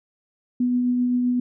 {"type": "tone with tremolo", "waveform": "sine", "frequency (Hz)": 246.9, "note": "B3", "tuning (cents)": 0, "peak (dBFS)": -17, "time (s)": [0.6, 1.4], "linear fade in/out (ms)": 5, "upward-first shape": "triangle", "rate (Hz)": 7.7, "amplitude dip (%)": 25, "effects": []}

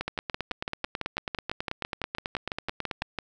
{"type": "two click trains", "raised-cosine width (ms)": 0.3, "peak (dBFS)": [-14, -14], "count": [28, 20], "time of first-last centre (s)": [[0.08, 3.021], [0.01, 3.187]], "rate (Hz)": [9.18, 5.98], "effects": []}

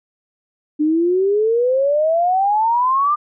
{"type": "exponential sweep", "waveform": "sine", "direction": "up", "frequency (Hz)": [296.3, 1213], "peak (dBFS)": -13, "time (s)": [0.79, 3.16], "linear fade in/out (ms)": 20, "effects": []}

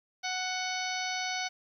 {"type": "harmonic tone with a mistuned harmonic", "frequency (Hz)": 740, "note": "F#5", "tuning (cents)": 0, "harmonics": [1, 2, 3, 4, 5, 6, 7, 8], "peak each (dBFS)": [-36, -39, -37, -42, -42, -40, -45, -41], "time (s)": [0.23, 1.49], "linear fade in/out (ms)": 20, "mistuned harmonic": 4, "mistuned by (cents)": 25, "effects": ["11-bit"]}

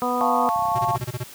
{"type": "harmonic tone", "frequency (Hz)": 246.9, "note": "B3", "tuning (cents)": 0, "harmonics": [1, 2, 3, 4, 5], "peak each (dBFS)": [-27, -27, -27, -27, -27], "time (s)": [0.02, 0.49], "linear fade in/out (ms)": 0}
{"type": "chord", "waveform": "sine", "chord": "F augmented", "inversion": "none", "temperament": "equal with one note detuned", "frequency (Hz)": [698.5, 880, 1103], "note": ["F5", "A5", "C#6"], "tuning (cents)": [0, 0, -9], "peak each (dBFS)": -24, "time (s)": [0.21, 0.96], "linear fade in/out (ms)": 0}
{"type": "click train", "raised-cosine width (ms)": 5, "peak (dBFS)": -27, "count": 16, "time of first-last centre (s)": [0.56, 1.032], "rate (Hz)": 31.8}
{"type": "tone bursts", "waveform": "square", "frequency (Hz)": 123.47, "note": "B2", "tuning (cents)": 0, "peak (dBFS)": -25, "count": 8, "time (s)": [0.75, 1.238], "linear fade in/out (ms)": 10, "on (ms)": 40, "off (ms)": 24}
{"effects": ["white hiss -43 dBFS RMS until 1.34 s", "high-pass 80 Hz 12 dB/octave"]}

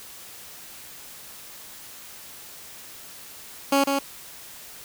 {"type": "tone with echo", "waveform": "15% pulse", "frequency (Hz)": 277.2, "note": "C#4", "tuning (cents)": 0, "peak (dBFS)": -11, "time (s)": [3.72, 3.84], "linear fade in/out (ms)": 5, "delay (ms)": 150, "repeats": 1, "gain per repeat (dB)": -4, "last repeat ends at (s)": 3.99, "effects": ["white hiss -43 dBFS RMS until 4.84 s"]}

